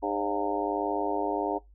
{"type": "harmonic tone with a mistuned harmonic", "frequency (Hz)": 101.4, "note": "G#2", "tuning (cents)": -41, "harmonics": [3, 4, 5, 6, 7, 8, 9], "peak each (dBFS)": [-33, -33, -36, -37, -33, -37, -33], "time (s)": [0.02, 1.59], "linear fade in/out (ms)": 20, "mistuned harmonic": 5, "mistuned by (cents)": 72, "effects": ["noise-tail reverb RT60 0.2 s tail -23 dB re dry", "added 50 Hz sine -52 dBFS peak until 1.74 s"]}